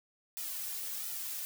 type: noise with flanger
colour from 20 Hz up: blue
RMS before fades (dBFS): -39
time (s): 0.37-1.45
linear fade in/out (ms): 0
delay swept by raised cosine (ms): 1.8 to 3.1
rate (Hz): 1.4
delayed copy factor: -0.9
effects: none